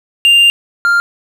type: tone pair in turn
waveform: triangle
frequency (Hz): 2794 / 1397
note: F7 / F6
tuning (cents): 0 / 0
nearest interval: octave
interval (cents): 1200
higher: first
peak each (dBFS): -3 / -6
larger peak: first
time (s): 0.25-0.5 / 0.85-1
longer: first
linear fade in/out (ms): 0
effects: none